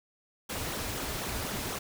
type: noise with flanger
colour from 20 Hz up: pink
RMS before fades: -35 dBFS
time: 0.49-1.79 s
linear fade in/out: 10 ms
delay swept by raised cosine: 0.4 to 6 ms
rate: 4 Hz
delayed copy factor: -0.7
effects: none